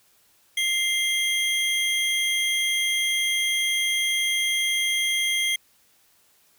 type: tone pair together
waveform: square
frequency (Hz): 2092 / 3246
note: C7 / G#7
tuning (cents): -1 / -40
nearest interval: minor sixth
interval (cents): 761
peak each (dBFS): -25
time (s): 0.57-5.56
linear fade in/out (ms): 5
effects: white hiss -61 dBFS RMS until 6.58 s